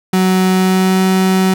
35% pulse tone with pitch glide, 186.4 to 188.24 Hz, F#3 to F#3, +13 to +30 cents, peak -8 dBFS, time 0.13-1.54 s, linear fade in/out 5 ms, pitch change +17 cents, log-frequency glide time 0.53-1.03 s, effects none

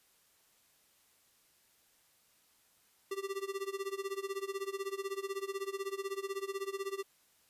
square tone with tremolo, 392 Hz, G4, in tune, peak -34 dBFS, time 3.11-7.03 s, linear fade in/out 5 ms, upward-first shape sine, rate 16 Hz, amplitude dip 90%, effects white hiss -69 dBFS RMS until 7.49 s + resampled to 32000 Hz

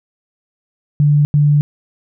sine tone bursts at uneven times, 146.83 Hz, D3, in tune, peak -8 dBFS, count 2, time 1-1.25 / 1.34-1.61 s, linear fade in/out 0 ms, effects none

